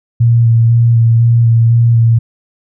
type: tone with vibrato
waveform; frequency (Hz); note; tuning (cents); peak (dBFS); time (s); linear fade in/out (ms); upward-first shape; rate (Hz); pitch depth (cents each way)
sine; 116.2; A#2; -5; -5; 0.2-2.19; 10; square; 2; 16
effects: none